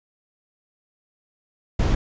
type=noise; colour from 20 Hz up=brown; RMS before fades=-19 dBFS; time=1.79-1.95 s; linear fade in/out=5 ms; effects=resampled to 16000 Hz